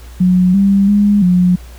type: tone with pitch steps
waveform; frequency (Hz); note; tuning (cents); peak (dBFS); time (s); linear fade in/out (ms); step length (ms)
sine; 182.2 / 197.5 / 204.8 / 179.7; F#3 / G3 / G#3 / F3; -26 / +13 / -24 / +50; -7; 0.2-1.56; 10; 340
effects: added 60 Hz sine -31 dBFS peak until 1.78 s + pink hiss -42 dBFS RMS until 1.78 s